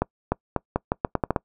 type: accelerating click train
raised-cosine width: 1 ms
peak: -7 dBFS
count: 10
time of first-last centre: 0.02-1.362 s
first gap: 300 ms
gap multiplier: 0.81
effects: noise-tail reverb RT60 0.1 s tail -25 dB re dry